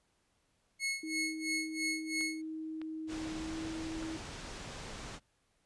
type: tone with tremolo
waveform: sawtooth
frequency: 2184 Hz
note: C#7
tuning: 26 cents flat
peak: -28 dBFS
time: 0.79-2.42 s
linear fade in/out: 50 ms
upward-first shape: sine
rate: 3 Hz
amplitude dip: 90%
type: tone with pitch glide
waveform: sine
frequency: 316.3 to 321.1 Hz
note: D#4 to E4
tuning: +29 to -45 cents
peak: -38 dBFS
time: 1.03-4.17 s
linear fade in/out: 5 ms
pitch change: +26 cents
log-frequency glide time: 3.38-3.56 s
type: click train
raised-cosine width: 0.3 ms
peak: -33 dBFS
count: 4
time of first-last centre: 2.21-4.028 s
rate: 1.65 Hz
type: low-pass noise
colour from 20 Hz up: pink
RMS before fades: -45 dBFS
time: 3.07-5.2 s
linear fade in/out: 50 ms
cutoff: 7900 Hz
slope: 24 dB/octave
effects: pink hiss -75 dBFS RMS until 5.65 s + resampled to 24000 Hz